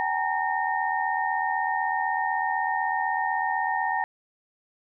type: tone cluster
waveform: sine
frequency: 766 / 842 / 930 / 1836 Hz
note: G5 / G#5 / A#5 / A#6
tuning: -40 / +24 / -4 / -27 cents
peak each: -29 dBFS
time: 0-4.04 s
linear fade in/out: 0 ms
effects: none